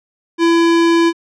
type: tone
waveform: square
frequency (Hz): 335.4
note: E4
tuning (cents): +30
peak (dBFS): -10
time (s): 0.38-1.13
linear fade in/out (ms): 50
effects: low-pass 5000 Hz 12 dB/octave